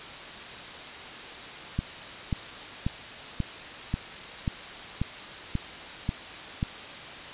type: click train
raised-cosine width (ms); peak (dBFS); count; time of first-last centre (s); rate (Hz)
5; -14; 10; 1.79-6.629; 1.86
effects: white hiss -40 dBFS RMS until 7.33 s + resampled to 8000 Hz